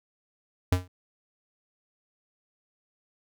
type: tone with exponential decay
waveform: square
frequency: 90.7 Hz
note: F#2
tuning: 34 cents flat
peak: -17 dBFS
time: 0.72-0.88 s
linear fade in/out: 5 ms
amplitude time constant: 34 ms
effects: none